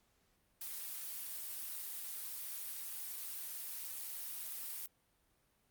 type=noise; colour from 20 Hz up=blue; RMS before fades=-44 dBFS; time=0.61-4.86 s; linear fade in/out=2 ms; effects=pink hiss -75 dBFS RMS until 5.7 s + Opus 48 kbps